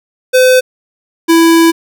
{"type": "tone pair in turn", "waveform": "square", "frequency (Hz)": [510, 330.9], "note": ["C5", "E4"], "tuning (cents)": [-44, 7], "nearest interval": "perfect fifth", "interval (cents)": 749, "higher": "first", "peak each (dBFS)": -5, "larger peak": "neither", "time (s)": [[0.33, 0.61], [1.28, 1.72]], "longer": "second", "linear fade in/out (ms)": 20, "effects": []}